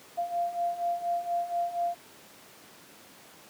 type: beating tone pair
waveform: sine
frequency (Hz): 691 / 695.2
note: F5 / F5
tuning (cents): -19 / -8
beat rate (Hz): 4.2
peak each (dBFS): -33 / -29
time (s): 0.17-1.95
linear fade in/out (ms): 20
effects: pink hiss -52 dBFS RMS until 3.49 s + high-pass 200 Hz 12 dB/octave